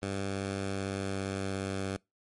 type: tone with pitch glide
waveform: 10% pulse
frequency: 98 to 96.71 Hz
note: G2 to G2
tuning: 0 to -23 cents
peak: -24 dBFS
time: 0.02-1.97 s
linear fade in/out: 10 ms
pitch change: -23 cents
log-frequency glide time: 0.39-1.85 s
effects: noise-tail reverb RT60 0.2 s tail -24 dB re dry + MP3 48 kbps